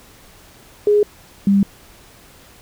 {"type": "tone pair in turn", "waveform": "sine", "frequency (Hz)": [415.3, 198.56], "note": ["G#4", "G3"], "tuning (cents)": [0, 22], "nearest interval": "octave + minor second", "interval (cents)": 1278, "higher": "first", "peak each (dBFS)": -10, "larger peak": "neither", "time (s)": [[0.87, 1.03], [1.47, 1.63]], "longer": "neither", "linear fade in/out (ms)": 2, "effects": ["pink hiss -46 dBFS RMS until 2.61 s"]}